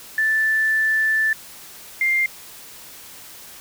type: tone pair in turn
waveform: sine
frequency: 1760 / 2105 Hz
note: A6 / C7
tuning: 0 / +10 cents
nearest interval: minor third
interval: 310 cents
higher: second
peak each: -16 / -16 dBFS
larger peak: neither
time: 0.18-1.33 / 2.01-2.26 s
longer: first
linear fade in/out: 2 ms
effects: white hiss -41 dBFS RMS until 3.6 s